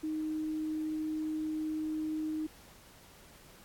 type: tone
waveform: sine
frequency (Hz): 311.1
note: D#4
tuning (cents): 0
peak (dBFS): -32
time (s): 0.03-2.47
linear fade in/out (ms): 10
effects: pink hiss -57 dBFS RMS until 3.64 s + AAC 64 kbps